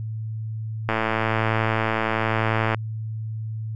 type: click train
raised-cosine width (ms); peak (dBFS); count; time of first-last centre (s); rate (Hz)
0.5; -7; 207; 0.89-2.746; 111
effects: added 110 Hz sine -27 dBFS peak until 3.75 s